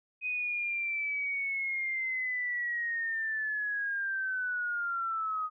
sine linear sweep, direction down, 2510 to 1244.5 Hz, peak -30 dBFS, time 0.21-5.5 s, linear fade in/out 50 ms, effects none

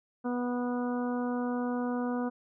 harmonic tone, 245.3 Hz, B3, 12 cents flat, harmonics 1 / 2 / 3 / 4 / 5 / 6, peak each -30 / -36 / -40 / -42 / -44 / -46 dBFS, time 0.24-2.3 s, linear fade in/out 20 ms, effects none

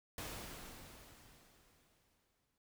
pink noise with exponential decay, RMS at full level -44 dBFS, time 0.18-2.58 s, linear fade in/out 2 ms, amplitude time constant 520 ms, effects none

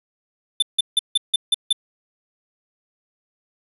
square tone bursts, 3539 Hz, A7, 9 cents sharp, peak -14 dBFS, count 7, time 0.6-1.728 s, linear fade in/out 5 ms, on 24 ms, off 160 ms, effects resampled to 32000 Hz

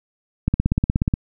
click train, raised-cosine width 5 ms, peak -5 dBFS, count 12, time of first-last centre 0.48-1.139 s, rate 16.7 Hz, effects none

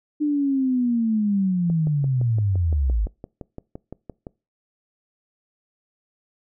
sine linear sweep, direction down, 301.4 to 47.48 Hz, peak -18 dBFS, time 0.2-3.07 s, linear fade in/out 20 ms
click train, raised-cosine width 2 ms, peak -21 dBFS, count 16, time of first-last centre 1.7-4.268 s, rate 5.84 Hz
effects noise-tail reverb RT60 0.3 s tail -24 dB re dry

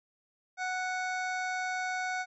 harmonic tone with a mistuned harmonic, 739 Hz, F#5, 2 cents flat, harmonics 1 / 2 / 3 / 5 / 6 / 7 / 8 / 9 / 10, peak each -34 / -35 / -39 / -51 / -50 / -58 / -49 / -58 / -56 dBFS, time 0.57-2.26 s, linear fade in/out 50 ms, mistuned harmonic 7, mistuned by -37 cents, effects none

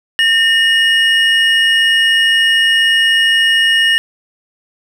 triangle tone pair together, 1817 / 2884 Hz, A#6 / F#7, -45 / -45 cents, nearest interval minor sixth, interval 800 cents, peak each -10 dBFS, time 0.19-3.98 s, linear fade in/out 0 ms, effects none

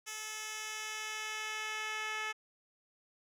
10% pulse tone with band-pass filter sweep, 432.6 Hz, A4, 29 cents flat, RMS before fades -40 dBFS, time 0.06-2.33 s, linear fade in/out 20 ms, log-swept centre 6800 to 2300 Hz, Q 0.77, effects none

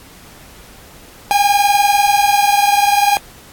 45% pulse tone pair together, 807 / 827.3 Hz, G#5 / G#5, -50 / -7 cents, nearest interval unison, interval 43 cents, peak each -12 / -15 dBFS, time 1.31-3.17 s, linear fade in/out 0 ms, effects pink hiss -41 dBFS RMS until 3.52 s + AAC 64 kbps

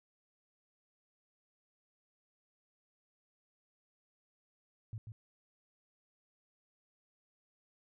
sine tone with echo, 110 Hz, A2, in tune, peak -39 dBFS, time 4.93-4.98 s, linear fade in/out 0 ms, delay 140 ms, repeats 1, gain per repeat -5 dB, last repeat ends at 5.12 s, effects none

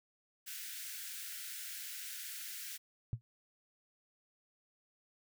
white high-pass noise, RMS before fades -45 dBFS, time 0.46-2.78 s, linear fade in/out 20 ms, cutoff 1400 Hz, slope 96 dB/octave
sine tone with exponential decay, 116.7 Hz, A#2, 2 cents sharp, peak -29 dBFS, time 3.13-3.21 s, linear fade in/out 0 ms, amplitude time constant 16 ms
effects none

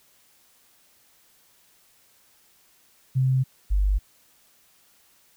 sine tone pair in turn, 130.81 / 49.1 Hz, C3 / G1, 0 / +4 cents, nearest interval octave + perfect fourth, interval 1696 cents, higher first, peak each -18 dBFS, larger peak neither, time 3.15-3.44 / 3.7-3.99 s, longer neither, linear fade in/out 20 ms, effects white hiss -60 dBFS RMS until 5.36 s

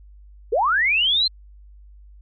sine linear sweep, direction up, 389.2 to 4205 Hz, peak -16 dBFS, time 0.52-1.28 s, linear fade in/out 10 ms, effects added 50 Hz sine -43 dBFS peak until 2.21 s

